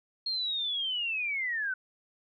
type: linear sweep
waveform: sine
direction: down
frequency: 4274 to 1480 Hz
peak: -29 dBFS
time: 0.26-1.74 s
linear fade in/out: 5 ms
effects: none